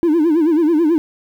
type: tone with vibrato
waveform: triangle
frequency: 320.5 Hz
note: E4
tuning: 49 cents flat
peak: -8 dBFS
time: 0.03-0.98 s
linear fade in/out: 0 ms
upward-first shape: sine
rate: 9.2 Hz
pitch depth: 140 cents each way
effects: tanh soft clip ceiling -6 dBFS + 8-bit